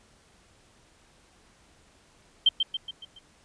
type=tone with echo; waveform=sine; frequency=3136 Hz; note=G7; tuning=in tune; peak=-15 dBFS; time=2.46-2.49 s; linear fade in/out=5 ms; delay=140 ms; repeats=5; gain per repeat=-6 dB; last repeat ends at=3.19 s; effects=pink hiss -60 dBFS RMS until 3.44 s + resampled to 22050 Hz